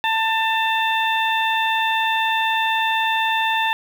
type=harmonic tone; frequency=892 Hz; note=A5; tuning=23 cents sharp; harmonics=1 / 2 / 3 / 4; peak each=-20 / -23 / -25 / -26 dBFS; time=0.04-3.73 s; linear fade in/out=0 ms; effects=7-bit